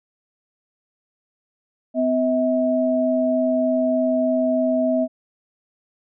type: tone pair together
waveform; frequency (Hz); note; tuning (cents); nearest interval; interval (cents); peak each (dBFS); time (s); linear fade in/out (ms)
sine; 253.7 / 643; B3 / E5; +47 / -43; octave + major third; 1610; -20 / -19; 1.94-5.08; 50
effects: none